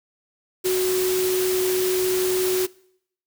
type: tone in noise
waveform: sine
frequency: 370 Hz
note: F#4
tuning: in tune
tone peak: -19 dBFS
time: 0.64-2.67 s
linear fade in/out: 20 ms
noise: white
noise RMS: -28 dBFS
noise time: 0.64-2.67 s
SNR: +6 dB
effects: noise-tail reverb RT60 0.7 s tail -23 dB re dry